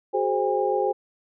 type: tone cluster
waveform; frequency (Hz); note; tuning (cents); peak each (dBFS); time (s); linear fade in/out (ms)
sine; 376.8 / 424.2 / 524 / 809; F#4 / G#4 / C5 / G#5; +32 / +37 / +2 / -46; -26; 0.13-0.93; 20
effects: none